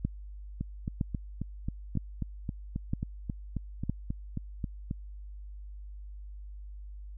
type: two click trains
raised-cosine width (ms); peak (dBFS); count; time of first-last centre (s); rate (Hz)
5; -16 / -20; 5 / 17; 0.05-3.896 / 0.61-4.911; 1.04 / 3.72
effects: added 50 Hz sine -41 dBFS peak until 7.17 s